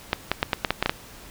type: clicks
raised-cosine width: 0.3 ms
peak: -4 dBFS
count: 9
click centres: 0.131 / 0.316 / 0.429 / 0.532 / 0.648 / 0.706 / 0.826 / 0.86 / 0.895 s
effects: pink hiss -45 dBFS RMS until 1.3 s